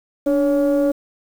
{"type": "tone pair together", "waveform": "sine", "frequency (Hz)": [291.4, 560.7], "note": ["D4", "C#5"], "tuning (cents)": [-13, 20], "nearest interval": "major seventh", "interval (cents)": 1133, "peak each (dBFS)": -15, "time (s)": [0.26, 0.92], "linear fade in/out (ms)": 10, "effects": ["tanh soft clip ceiling -11 dBFS", "7-bit"]}